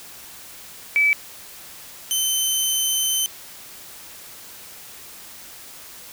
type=tone pair in turn; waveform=sine / 15% pulse; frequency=2302 / 3073 Hz; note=D7 / G7; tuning=-35 / -35 cents; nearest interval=perfect fourth; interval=500 cents; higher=second; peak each=-14 / -12 dBFS; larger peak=second; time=0.96-1.13 / 2.11-3.26 s; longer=second; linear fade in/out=0 ms; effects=white hiss -41 dBFS RMS until 6.12 s